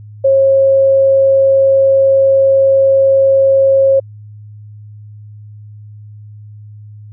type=tone; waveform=sine; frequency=541 Hz; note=C#5; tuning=42 cents flat; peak=-6 dBFS; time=0.24-4 s; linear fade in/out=10 ms; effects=added 105 Hz sine -31 dBFS peak until 7.12 s